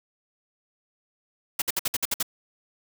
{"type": "noise bursts", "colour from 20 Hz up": "white", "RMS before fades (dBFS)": -25, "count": 8, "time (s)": [1.59, 2.228], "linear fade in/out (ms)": 5, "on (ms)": 29, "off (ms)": 58, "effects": []}